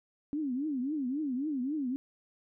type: tone with vibrato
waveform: sine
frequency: 277.2 Hz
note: C#4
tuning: in tune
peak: -30 dBFS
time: 0.33-1.96 s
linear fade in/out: 0 ms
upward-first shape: triangle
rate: 3.7 Hz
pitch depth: 250 cents each way
effects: none